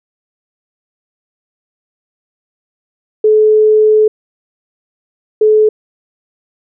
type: tone bursts at uneven times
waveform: sine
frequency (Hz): 430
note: A4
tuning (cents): -40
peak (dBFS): -5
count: 2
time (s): 3.24-4.08 / 5.41-5.69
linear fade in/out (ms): 5
effects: none